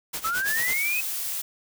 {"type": "noise with tremolo", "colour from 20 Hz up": "white", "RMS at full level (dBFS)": -30, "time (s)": [0.13, 0.74], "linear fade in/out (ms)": 10, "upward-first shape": "sine", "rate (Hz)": 9.1, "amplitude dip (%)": 80}
{"type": "linear sweep", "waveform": "sine", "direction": "up", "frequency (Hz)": [1266, 2574], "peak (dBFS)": -24, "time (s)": [0.24, 1.01], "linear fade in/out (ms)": 10}
{"type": "noise", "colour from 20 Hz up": "blue", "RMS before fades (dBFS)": -30, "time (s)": [0.47, 1.42], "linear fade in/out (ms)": 10}
{"effects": []}